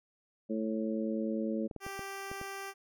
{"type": "harmonic tone", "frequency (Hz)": 110, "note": "A2", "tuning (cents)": 0, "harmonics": [2, 3, 4, 5], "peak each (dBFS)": [-33, -37, -40, -39], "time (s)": [0.49, 1.68], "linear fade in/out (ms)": 20}
{"type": "clicks", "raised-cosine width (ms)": 2, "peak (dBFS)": -29, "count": 6, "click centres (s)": [1.712, 1.763, 1.865, 1.993, 2.315, 2.414]}
{"type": "tone", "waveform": "10% pulse", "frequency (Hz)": 392, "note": "G4", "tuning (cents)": 0, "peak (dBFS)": -31, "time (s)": [1.8, 2.74], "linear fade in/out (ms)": 50}
{"effects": []}